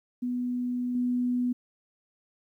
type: tone with level steps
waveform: sine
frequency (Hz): 246.8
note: B3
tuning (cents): -1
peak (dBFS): -27 / -24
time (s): 0.22-1.53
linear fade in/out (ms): 10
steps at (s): 0.95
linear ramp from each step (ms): 2
effects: 11-bit